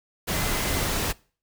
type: tone in noise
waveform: sine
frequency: 2044 Hz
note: C7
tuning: 41 cents flat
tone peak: -37 dBFS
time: 0.33-0.83 s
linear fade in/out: 20 ms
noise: pink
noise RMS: -26 dBFS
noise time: 0.27-1.13 s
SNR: -14 dB
effects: noise-tail reverb RT60 0.4 s tail -23 dB re dry